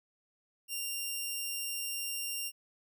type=tone; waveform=10% pulse; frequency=2783 Hz; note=F7; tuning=7 cents flat; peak=-26 dBFS; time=0.68-2.52 s; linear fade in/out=50 ms; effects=none